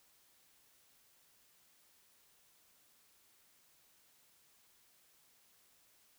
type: silence
effects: white hiss -69 dBFS RMS until 6.18 s